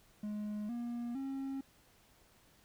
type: tone with pitch steps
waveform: triangle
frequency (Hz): 209.7 / 238.1 / 270.4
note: G#3 / A#3 / C#4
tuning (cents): +17 / +37 / -43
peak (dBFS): -35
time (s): 0.23-1.61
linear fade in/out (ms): 5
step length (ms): 460
effects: pink hiss -66 dBFS RMS until 2.64 s